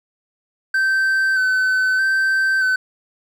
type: tone with vibrato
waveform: triangle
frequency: 1536 Hz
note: G6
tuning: 36 cents flat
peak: -13 dBFS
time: 0.74-2.76 s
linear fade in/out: 5 ms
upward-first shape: square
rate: 0.8 Hz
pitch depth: 20 cents each way
effects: none